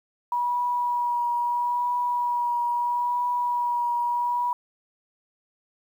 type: tone with vibrato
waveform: sine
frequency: 966 Hz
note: B5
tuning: 39 cents flat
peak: -22 dBFS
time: 0.32-4.53 s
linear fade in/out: 2 ms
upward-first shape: triangle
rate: 0.76 Hz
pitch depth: 17 cents each way
effects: 9-bit